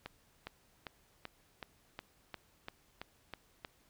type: accelerating click train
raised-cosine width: 0.3 ms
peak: -26 dBFS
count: 11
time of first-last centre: 0.06-3.649 s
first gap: 410 ms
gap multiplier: 0.97
effects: pink hiss -69 dBFS RMS until 3.89 s